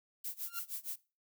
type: noise with tremolo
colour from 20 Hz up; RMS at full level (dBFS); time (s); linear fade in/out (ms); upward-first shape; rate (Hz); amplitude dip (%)
violet; -39; 0.24-0.96; 5; sine; 6.4; 95
type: tone with exponential growth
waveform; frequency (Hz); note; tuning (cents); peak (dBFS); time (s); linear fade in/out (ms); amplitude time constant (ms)
sawtooth; 1390; F6; -9; -35; 0.41-0.59; 2; 39
effects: noise-tail reverb RT60 0.3 s tail -20 dB re dry